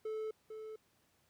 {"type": "tone with echo", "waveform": "triangle", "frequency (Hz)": 435.7, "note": "A4", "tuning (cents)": -17, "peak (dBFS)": -35, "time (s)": [0.05, 0.31], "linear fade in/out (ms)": 5, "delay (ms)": 450, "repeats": 1, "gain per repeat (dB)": -7, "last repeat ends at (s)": 0.76, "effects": ["pink hiss -73 dBFS RMS until 1.29 s", "high-pass 80 Hz 12 dB/octave"]}